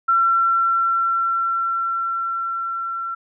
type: tone with level ramp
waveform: sine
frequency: 1355 Hz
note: E6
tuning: 47 cents sharp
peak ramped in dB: -13 to -24 dBFS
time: 0.08-3.15 s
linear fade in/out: 10 ms
effects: none